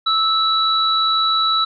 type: tone pair together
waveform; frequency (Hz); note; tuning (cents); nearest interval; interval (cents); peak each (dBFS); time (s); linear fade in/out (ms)
sine; 1309 / 3923; E6 / B7; -13 / -12; octave + perfect fifth; 1901; -17; 0.06-1.65; 10
effects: none